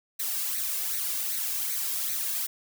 blue noise with flanger, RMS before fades -30 dBFS, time 0.19-2.47 s, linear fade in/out 10 ms, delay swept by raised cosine 0.48 to 1.88 ms, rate 2.6 Hz, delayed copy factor +0.65, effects none

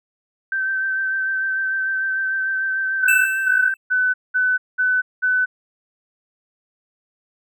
sine tone with vibrato, 1550 Hz, G6, 20 cents flat, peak -19 dBFS, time 0.52-3.74 s, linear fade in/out 2 ms, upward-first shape triangle, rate 6.7 Hz, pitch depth 24 cents each way
sine tone bursts, 1506 Hz, F#6, 30 cents sharp, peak -15 dBFS, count 6, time 3.02-5.46 s, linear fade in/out 20 ms, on 240 ms, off 200 ms
square tone with exponential decay, 2644 Hz, E7, 5 cents sharp, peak -15 dBFS, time 3.08-3.77 s, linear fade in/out 5 ms, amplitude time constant 150 ms
effects none

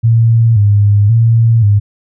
sine tone with vibrato, 108.5 Hz, A2, 24 cents flat, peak -5 dBFS, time 0.03-1.8 s, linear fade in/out 20 ms, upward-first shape square, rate 0.94 Hz, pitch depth 97 cents each way, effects none

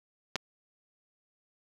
clicks, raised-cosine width 0.2 ms, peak -11 / -20 dBFS, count 2, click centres 0.357 / 0.362 s, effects high-pass 80 Hz 12 dB/octave + 8-bit

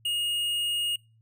sine tone with tanh clipping, 2860 Hz, F7, 41 cents sharp, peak -27 dBFS, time 0.05-0.96 s, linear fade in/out 5 ms, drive 12 dB, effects noise-tail reverb RT60 0.3 s tail -24 dB re dry + added 112 Hz sine -58 dBFS peak until 1.21 s

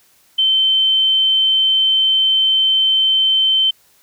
sine tone, 3091 Hz, G7, 25 cents flat, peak -11 dBFS, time 0.38-3.71 s, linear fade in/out 10 ms, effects white hiss -54 dBFS RMS until 4.02 s

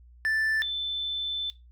triangle / sine tone pair in turn, 1763 / 3526 Hz, A6 / A7, +3 / +3 cents, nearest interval octave, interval 1200 cents, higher second, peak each -22 / -27 dBFS, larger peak first, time 0.25-0.62 / 0.62-1.5 s, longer second, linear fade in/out 0 ms, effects noise-tail reverb RT60 0.2 s tail -17 dB re dry + added 60 Hz sine -50 dBFS peak until 1.71 s

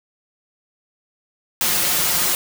white noise with comb filter, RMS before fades -19 dBFS, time 1.61-2.35 s, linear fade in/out 0 ms, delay 5.6 ms, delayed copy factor +0.5, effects none

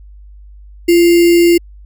sine tone with sample-and-hold, 343 Hz, F4, 31 cents flat, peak -5 dBFS, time 0.88-1.58 s, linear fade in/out 10 ms, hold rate 2450 Hz, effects added 50 Hz sine -34 dBFS peak until 1.85 s

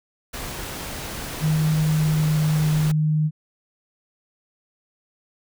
pink noise, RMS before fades -32 dBFS, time 0.33-2.92 s, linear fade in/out 10 ms
sine tone with pitch glide, 155.56 to 153.95 Hz, D#3 to D#3, 0 to -18 cents, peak -17 dBFS, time 1.4-3.31 s, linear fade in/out 50 ms, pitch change -18 cents, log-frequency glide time 1.75-2.38 s
effects none

